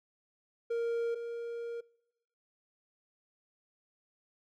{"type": "tone pair in turn", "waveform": "triangle", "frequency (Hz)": [466.2, 468.4], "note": ["A#4", "A#4"], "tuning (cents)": [0, 8], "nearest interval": "unison", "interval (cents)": 8, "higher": "second", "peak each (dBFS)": [-28, -34], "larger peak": "first", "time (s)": [[0.7, 1.15], [1.15, 1.81]], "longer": "second", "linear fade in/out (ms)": 10, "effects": ["noise-tail reverb RT60 1.0 s tail -26 dB re dry"]}